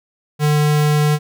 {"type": "tone", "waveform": "square", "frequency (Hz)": 149.6, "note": "D3", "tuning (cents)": 32, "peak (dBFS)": -13, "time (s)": [0.39, 1.19], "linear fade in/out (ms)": 50, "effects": []}